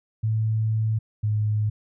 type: tone pair in turn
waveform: sine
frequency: 110 / 106.44 Hz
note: A2 / G#2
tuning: 0 / +43 cents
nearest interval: minor second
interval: 57 cents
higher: first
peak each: -20 dBFS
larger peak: neither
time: 0.23-0.99 / 1.23-1.7 s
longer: first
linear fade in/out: 10 ms
effects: none